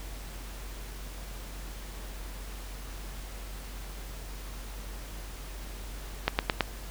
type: click train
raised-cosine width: 0.3 ms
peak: -7 dBFS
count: 4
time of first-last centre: 6.28-6.608 s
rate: 9.16 Hz
effects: added 47 Hz sine -39 dBFS peak until 6.9 s + pink hiss -46 dBFS RMS until 6.9 s